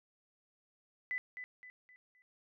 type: tone with echo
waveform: sine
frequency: 2000 Hz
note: B6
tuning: 21 cents sharp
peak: -34 dBFS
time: 1.11-1.18 s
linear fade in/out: 0 ms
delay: 260 ms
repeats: 4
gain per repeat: -8 dB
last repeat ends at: 2.22 s
effects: none